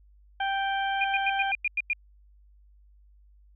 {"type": "harmonic tone", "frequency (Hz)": 784, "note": "G5", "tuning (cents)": 0, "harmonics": [1, 2, 3, 4], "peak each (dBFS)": [-27, -31, -39, -37], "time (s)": [0.4, 1.52], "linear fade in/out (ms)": 5}
{"type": "tone bursts", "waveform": "sine", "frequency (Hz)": 2424, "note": "D#7", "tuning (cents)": -46, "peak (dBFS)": -23, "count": 8, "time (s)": [1.01, 1.932], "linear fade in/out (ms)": 2, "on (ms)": 33, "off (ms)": 94}
{"effects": ["added 50 Hz sine -54 dBFS peak until 3.55 s"]}